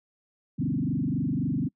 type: tone with frequency modulation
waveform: sine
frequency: 204.9 Hz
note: G#3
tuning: 23 cents flat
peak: -24 dBFS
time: 0.58-1.69 s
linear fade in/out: 20 ms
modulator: 23.8 Hz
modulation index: 3.3
effects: noise-tail reverb RT60 0.1 s tail -25 dB re dry